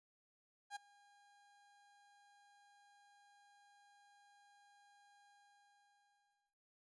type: tone with ADSR envelope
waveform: 30% pulse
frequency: 812 Hz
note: G#5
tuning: 39 cents flat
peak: -40 dBFS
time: 0.7-6.57 s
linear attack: 58 ms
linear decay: 13 ms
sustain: -24 dB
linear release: 1300 ms
effects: resampled to 22050 Hz